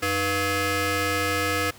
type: ring-modulated tone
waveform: 15% pulse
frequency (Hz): 398.8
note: G4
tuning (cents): +30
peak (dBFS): -13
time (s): 0.02-1.71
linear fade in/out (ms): 10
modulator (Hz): 890
effects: pink hiss -48 dBFS RMS until 1.78 s + high-pass 80 Hz 12 dB/octave